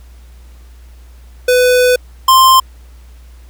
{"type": "tone pair in turn", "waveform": "square", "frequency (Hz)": [498.8, 1048.4], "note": ["B4", "C6"], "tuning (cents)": [17, 3], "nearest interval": "octave + minor second", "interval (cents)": 1286, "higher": "second", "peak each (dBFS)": [-8, -5], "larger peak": "second", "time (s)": [[1.48, 1.96], [2.28, 2.6]], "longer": "first", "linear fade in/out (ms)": 5, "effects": ["added 60 Hz sine -35 dBFS peak until 3.49 s", "pink hiss -50 dBFS RMS until 3.49 s"]}